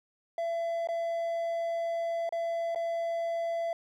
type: tone with dropouts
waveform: triangle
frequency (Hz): 672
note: E5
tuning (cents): +33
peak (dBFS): -27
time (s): 0.38-3.73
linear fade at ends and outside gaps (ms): 2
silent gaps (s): 0.873-0.887 / 2.292-2.324 / 2.748-2.758
effects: none